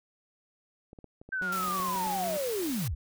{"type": "clicks", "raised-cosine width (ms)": 2, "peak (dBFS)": -34, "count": 11, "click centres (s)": [0.931, 0.988, 1.043, 1.215, 1.29, 1.415, 1.681, 1.8, 1.885, 1.959, 2.068]}
{"type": "linear sweep", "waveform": "sine", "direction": "down", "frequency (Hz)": [1568, 49], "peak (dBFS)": -29, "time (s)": [1.32, 2.95], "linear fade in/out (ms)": 10}
{"type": "tone with vibrato", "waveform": "sawtooth", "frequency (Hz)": 185, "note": "F#3", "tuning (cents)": 0, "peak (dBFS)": -33, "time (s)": [1.42, 2.37], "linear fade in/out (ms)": 0, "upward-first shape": "sine", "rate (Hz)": 9.8, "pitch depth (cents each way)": 39}
{"type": "noise", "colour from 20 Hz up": "white", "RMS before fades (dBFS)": -39, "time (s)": [1.52, 2.88], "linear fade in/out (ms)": 5}
{"effects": []}